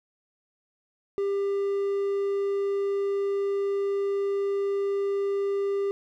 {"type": "tone", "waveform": "triangle", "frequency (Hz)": 398, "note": "G4", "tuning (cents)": 26, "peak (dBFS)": -22, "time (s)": [1.18, 5.91], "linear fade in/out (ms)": 0, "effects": []}